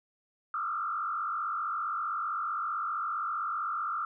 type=tone with frequency modulation; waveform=sine; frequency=1285 Hz; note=E6; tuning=45 cents flat; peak=-30 dBFS; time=0.54-4.05 s; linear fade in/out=2 ms; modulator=47.7 Hz; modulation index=2.2; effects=none